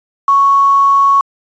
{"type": "tone with quantisation", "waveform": "sine", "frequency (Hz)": 1109, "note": "C#6", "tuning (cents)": 0, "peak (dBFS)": -6, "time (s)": [0.28, 1.21], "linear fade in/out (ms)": 2, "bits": 5, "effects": ["resampled to 16000 Hz"]}